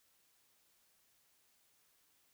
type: silence
effects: white hiss -73 dBFS RMS until 2.33 s